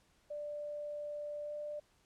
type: tone with pitch glide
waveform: sine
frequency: 590 to 593.8 Hz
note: D5 to D5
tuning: +8 to +19 cents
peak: -39 dBFS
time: 0.3-1.8 s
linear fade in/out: 10 ms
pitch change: +11 cents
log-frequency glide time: 1.43-1.53 s
effects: pink hiss -71 dBFS RMS until 2.05 s + low-pass 10000 Hz 12 dB/octave